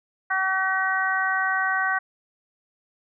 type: harmonic tone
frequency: 380 Hz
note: F#4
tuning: 46 cents sharp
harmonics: 2 / 3 / 4 / 5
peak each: -28 / -28 / -24 / -27 dBFS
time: 0.3-1.99 s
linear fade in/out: 10 ms
effects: none